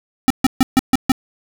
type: tone bursts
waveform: square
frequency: 261.6 Hz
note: C4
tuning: in tune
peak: -9 dBFS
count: 6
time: 0.28-1.118 s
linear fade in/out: 0 ms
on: 23 ms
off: 140 ms
effects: none